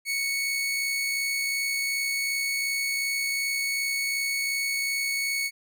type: tone with amplitude modulation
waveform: sawtooth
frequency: 2217 Hz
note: C#7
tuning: in tune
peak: -21 dBFS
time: 0.05-5.51 s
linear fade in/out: 50 ms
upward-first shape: sine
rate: 62.7 Hz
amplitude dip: 25%
effects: none